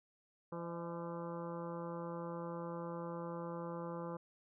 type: harmonic tone with a mistuned harmonic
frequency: 170 Hz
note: F3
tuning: 46 cents flat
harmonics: 1 / 2 / 3 / 4 / 5 / 6 / 7 / 8 / 9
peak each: -45 / -48 / -45 / -58 / -52 / -51 / -53 / -59 / -65 dBFS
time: 0.52-4.17 s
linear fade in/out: 5 ms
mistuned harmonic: 4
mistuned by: -150 cents
effects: none